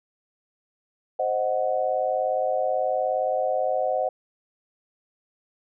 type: chord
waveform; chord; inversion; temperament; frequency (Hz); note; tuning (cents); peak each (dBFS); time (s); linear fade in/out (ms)
sine; C diminished; none; equal; 523.3 / 622.3 / 740; C5 / Eb5 / Gb5; 0 / 0 / 0; -26; 1.19-4.09; 5
effects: none